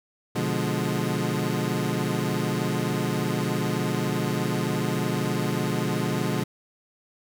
25% pulse chord, B diminished seventh, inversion none, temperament equal, 123.47 / 146.83 / 174.61 / 207.7 Hz, B2 / D3 / F3 / Ab3, 0 / 0 / 0 / 0 cents, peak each -26 dBFS, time 0.35-6.44 s, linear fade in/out 10 ms, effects none

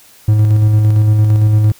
triangle tone with tremolo, 106.8 Hz, G#2, 49 cents sharp, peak -4 dBFS, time 0.28-1.72 s, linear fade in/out 5 ms, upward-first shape square, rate 8.8 Hz, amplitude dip 25%, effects white hiss -44 dBFS RMS until 1.79 s

